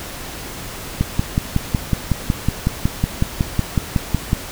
click train, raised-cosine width 5 ms, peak -3 dBFS, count 19, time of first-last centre 1.01-4.331 s, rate 5.42 Hz, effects pink hiss -31 dBFS RMS until 4.51 s

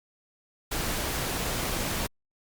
pink noise, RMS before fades -30 dBFS, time 0.71-2.07 s, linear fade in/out 10 ms, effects Opus 48 kbps

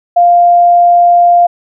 sine tone, 698.5 Hz, F5, in tune, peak -3 dBFS, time 0.16-1.47 s, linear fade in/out 10 ms, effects none

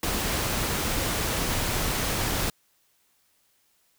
pink noise, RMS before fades -27 dBFS, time 0.03-2.5 s, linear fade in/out 2 ms, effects white hiss -67 dBFS RMS until 3.98 s

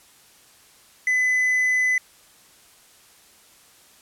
triangle tone, 2009 Hz, B6, 29 cents sharp, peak -16 dBFS, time 1.07-1.98 s, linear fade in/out 2 ms, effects white hiss -53 dBFS RMS until 4.01 s + low-pass 12000 Hz 12 dB/octave

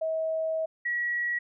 sine tone pair in turn, 641 / 1920.8 Hz, E5 / B6, -49 / -49 cents, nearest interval octave + perfect fifth, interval 1900 cents, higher second, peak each -26 dBFS, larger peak neither, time 0.01-0.66 / 0.85-1.39 s, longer first, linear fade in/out 10 ms, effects none

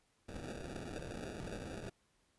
violet noise with sample-and-hold, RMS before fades -45 dBFS, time 0.28-1.9 s, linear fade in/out 10 ms, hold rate 1050 Hz, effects pink hiss -75 dBFS RMS until 2.38 s + resampled to 24000 Hz

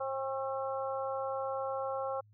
harmonic tone with a mistuned harmonic, 267.6 Hz, C4, 39 cents sharp, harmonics 2 / 3 / 4 / 5, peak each -35 / -39 / -41 / -43 dBFS, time 0-2.21 s, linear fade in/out 10 ms, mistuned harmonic 4, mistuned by +26 cents, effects added 105 Hz sine -59 dBFS peak until 2.33 s

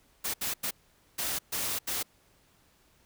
white noise bursts at uneven times, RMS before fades -32 dBFS, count 6, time 0.24-0.34 / 0.41-0.54 / 0.63-0.71 / 1.18-1.39 / 1.52-1.79 / 1.87-2.03 s, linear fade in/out 10 ms, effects pink hiss -65 dBFS RMS until 3.05 s

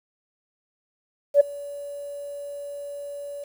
sine tone with ADSR envelope, 572 Hz, D5, 46 cents flat, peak -8 dBFS, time 1.34-3.44 s, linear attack 63 ms, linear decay 11 ms, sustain -24 dB, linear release 5 ms, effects tanh soft clip ceiling -4 dBFS + 8-bit

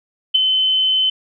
sine tone with ADSR envelope, 3054 Hz, G7, 46 cents flat, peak -7 dBFS, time 0.34-1.1 s, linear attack 14 ms, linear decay 10 ms, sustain -6 dB, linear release 6 ms, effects none

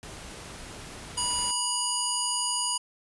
pink noise, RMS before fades -42 dBFS, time 0.03-1.51 s, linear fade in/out 0 ms
harmonic tone, 972 Hz, B5, 28 cents flat, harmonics 1 / 3 / 5 / 7 / 9 / 10, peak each -33 / -33 / -33 / -33 / -33 / -33 dBFS, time 1.17-2.78 s, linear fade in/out 10 ms
effects resampled to 24000 Hz

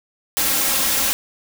white noise with comb filter, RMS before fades -19 dBFS, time 0.37-1.13 s, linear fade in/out 0 ms, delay 3.7 ms, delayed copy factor +0.65, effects none

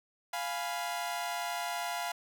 sawtooth chord, F diminished, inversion none, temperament equal, 698.5 / 830.6 / 987.8 Hz, F5 / Ab5 / Cb6, 0 / 0 / 0 cents, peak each -32 / -36 / -36 dBFS, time 0.33-2.12 s, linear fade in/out 5 ms, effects none

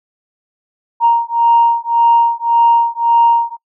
sine beating tone pair, 932.3 / 934.1 Hz, A#5 / A#5, 0 / +3 cents, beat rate 1.8 Hz, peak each -11 dBFS, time 1-3.57 s, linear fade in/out 50 ms, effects noise-tail reverb RT60 0.1 s tail -26 dB re dry + tanh soft clip ceiling -1 dBFS

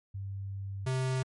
sine / square tone pair in turn, 98 / 130.14 Hz, G2 / C3, 0 / -9 cents, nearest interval perfect fourth, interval 491 cents, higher second, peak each -35 / -29 dBFS, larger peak second, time 0.14-0.86 / 0.86-1.23 s, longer first, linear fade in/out 10 ms, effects MP3 48 kbps

